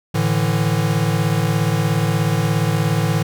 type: chord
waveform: square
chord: A suspended fourth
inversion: none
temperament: equal with one note detuned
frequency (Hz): 110 / 147.94 / 164.81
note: A2 / D3 / E3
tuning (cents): 0 / +13 / 0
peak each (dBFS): -21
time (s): 0.14-3.23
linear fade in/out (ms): 10
effects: none